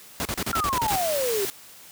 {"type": "noise bursts", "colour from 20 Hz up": "pink", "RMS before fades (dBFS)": -27, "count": 9, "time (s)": [0.2, 0.956], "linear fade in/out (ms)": 0, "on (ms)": 52, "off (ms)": 36}
{"type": "exponential sweep", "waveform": "sine", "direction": "down", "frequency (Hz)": [1396.9, 382.5], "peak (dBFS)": -23, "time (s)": [0.53, 1.45], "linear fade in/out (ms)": 0}
{"type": "noise", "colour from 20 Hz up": "white", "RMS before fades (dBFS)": -30, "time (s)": [0.88, 1.5], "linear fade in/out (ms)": 0}
{"effects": ["white hiss -47 dBFS RMS until 1.91 s", "high-pass 60 Hz 12 dB/octave"]}